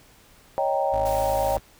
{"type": "chord", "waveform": "sine", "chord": "Eb dominant seventh", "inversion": "third", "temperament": "equal", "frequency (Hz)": [554.4, 622.3, 784, 932.3], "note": ["Db5", "Eb5", "G5", "Bb5"], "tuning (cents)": [0, 0, 0, 0], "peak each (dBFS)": [-25, -27, -25, -30], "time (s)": [0.58, 1.57], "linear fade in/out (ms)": 0}
{"type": "tone", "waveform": "30% pulse", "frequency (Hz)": 53.3, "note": "G#1", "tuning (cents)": 46, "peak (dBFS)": -29, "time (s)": [0.92, 1.6], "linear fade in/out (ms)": 20}
{"type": "noise", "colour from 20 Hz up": "white", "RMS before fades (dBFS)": -39, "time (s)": [1.05, 1.57], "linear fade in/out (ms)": 10}
{"effects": ["pink hiss -54 dBFS RMS until 1.79 s"]}